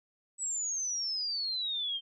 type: exponential sweep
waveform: sine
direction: down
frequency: 7960 to 3136 Hz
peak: -31 dBFS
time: 0.38-2.01 s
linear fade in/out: 50 ms
effects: none